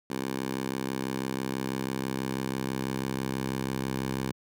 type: tone with high-pass filter sweep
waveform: 10% pulse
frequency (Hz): 66.1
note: C2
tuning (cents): +18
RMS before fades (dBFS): -32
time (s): 0.1-4.32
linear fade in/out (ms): 5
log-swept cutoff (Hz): 220 to 130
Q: 1
effects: none